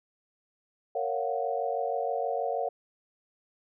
sine chord, Gb major seventh, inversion first, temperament just, 462.5 / 555 / 693.7 / 740 Hz, Bb4 / Db5 / F5 / Gb5, -14 / +2 / -12 / 0 cents, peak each -33 dBFS, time 0.95-2.69 s, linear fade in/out 5 ms, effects none

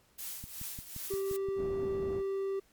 blue noise with tremolo, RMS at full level -39 dBFS, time 0.18-1.37 s, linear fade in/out 10 ms, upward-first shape triangle, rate 2.6 Hz, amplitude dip 75%
click train, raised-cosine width 5 ms, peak -32 dBFS, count 9, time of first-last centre 0.44-1.836 s, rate 5.73 Hz
triangle tone, 390 Hz, G4, 9 cents flat, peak -29 dBFS, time 1.1-2.6 s, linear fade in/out 10 ms
white low-pass noise, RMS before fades -42 dBFS, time 1.55-2.23 s, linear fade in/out 50 ms, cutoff 290 Hz, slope 12 dB/octave
effects pink hiss -67 dBFS RMS until 2.72 s + MP3 96 kbps

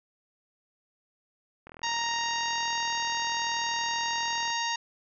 click train, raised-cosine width 0.5 ms, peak -30 dBFS, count 116, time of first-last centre 1.67-4.503 s, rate 40.6 Hz
harmonic tone, 932.3 Hz, A#5, in tune, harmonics 1 / 2 / 3 / 4 / 5 / 6 / 7, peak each -31 / -34 / -36 / -37 / -38 / -39 / -39 dBFS, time 1.83-4.76 s, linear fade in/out 5 ms
effects none

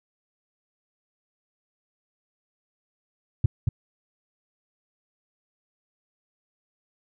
sine tone with echo, 109.9 Hz, A2, 2 cents flat, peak -11 dBFS, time 3.44-3.46 s, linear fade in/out 5 ms, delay 230 ms, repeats 1, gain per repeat -5 dB, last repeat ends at 3.69 s, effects tanh soft clip ceiling -11 dBFS

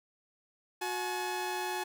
sawtooth tone pair together, 364.6 / 850.8 Hz, F#4 / G#5, -25 / +42 cents, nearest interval octave + minor third, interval 1467 cents, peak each -33 / -31 dBFS, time 0.81-1.84 s, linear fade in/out 10 ms, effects none

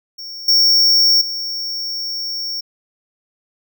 square tone with level steps, 5490 Hz, F8, 31 cents flat, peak -29 / -10 / -22 dBFS, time 0.18-2.61 s, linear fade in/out 10 ms, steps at 0.48 / 1.21 s, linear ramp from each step 5 ms, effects none

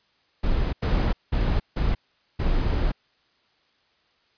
brown noise bursts at uneven times, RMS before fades -22 dBFS, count 5, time 0.43-0.73 / 0.82-1.13 / 1.32-1.6 / 1.76-1.95 / 2.39-2.92 s, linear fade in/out 10 ms, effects white hiss -65 dBFS RMS until 4.37 s + resampled to 11025 Hz

